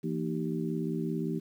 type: harmonic tone with a mistuned harmonic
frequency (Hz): 77.4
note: D#2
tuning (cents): -9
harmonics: 2 / 3 / 4 / 5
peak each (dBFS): -33 / -35 / -36 / -37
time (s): 0.03-1.4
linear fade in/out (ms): 20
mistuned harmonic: 2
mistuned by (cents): +130
effects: 10-bit